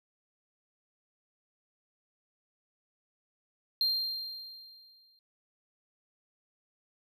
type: tone with exponential decay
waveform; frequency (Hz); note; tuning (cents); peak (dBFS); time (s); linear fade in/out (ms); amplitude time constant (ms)
triangle; 4186; C8; 0; -23; 3.81-5.19; 1; 300
effects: none